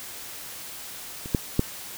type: clicks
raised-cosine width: 3 ms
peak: -24 / -7 / -6 dBFS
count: 3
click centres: 1.259 / 1.348 / 1.594 s
effects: white hiss -39 dBFS RMS until 1.97 s